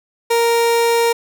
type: tone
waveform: 30% pulse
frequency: 466.2 Hz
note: A#4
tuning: in tune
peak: -10 dBFS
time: 0.3-1.13 s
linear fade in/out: 10 ms
effects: none